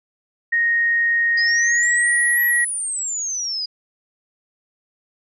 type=tone with pitch glide; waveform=sine; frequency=1864.7 to 1912.7 Hz; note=A#6 to A#6; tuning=0 to +44 cents; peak=-15 dBFS; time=0.52-2.65 s; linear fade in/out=10 ms; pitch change=+44 cents; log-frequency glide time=1.58-1.87 s
type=exponential two-way sweep; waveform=sine; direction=up then down; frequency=4857 to 11840 to 4857 Hz; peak=-22 dBFS; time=1.37-3.66 s; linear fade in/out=10 ms; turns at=2.43 s
effects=none